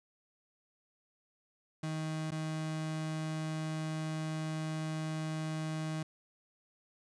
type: tone with dropouts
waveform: 35% pulse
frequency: 157.2 Hz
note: D#3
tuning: 18 cents sharp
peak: -33 dBFS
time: 1.83-6.03 s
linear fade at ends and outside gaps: 5 ms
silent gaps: 2.308-2.318 s
effects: resampled to 22050 Hz + 12-bit